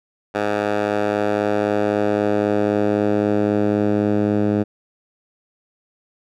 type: tone with band-pass filter sweep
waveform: 10% pulse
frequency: 103.83 Hz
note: G#2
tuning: in tune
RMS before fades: -19 dBFS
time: 0.34-4.64 s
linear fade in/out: 20 ms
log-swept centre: 900 to 240 Hz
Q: 0.8
effects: none